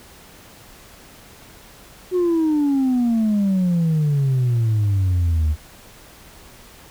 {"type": "exponential sweep", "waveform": "sine", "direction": "down", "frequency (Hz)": [370, 74.2], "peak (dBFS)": -13, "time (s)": [2.11, 5.56], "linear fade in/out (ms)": 50, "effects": ["tanh soft clip ceiling -14 dBFS", "pink hiss -45 dBFS RMS until 6.9 s"]}